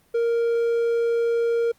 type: tone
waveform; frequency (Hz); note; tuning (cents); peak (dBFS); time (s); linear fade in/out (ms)
triangle; 466.2; A#4; 0; -17; 0.14-1.72; 10
effects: pink hiss -61 dBFS RMS until 1.78 s + Opus 32 kbps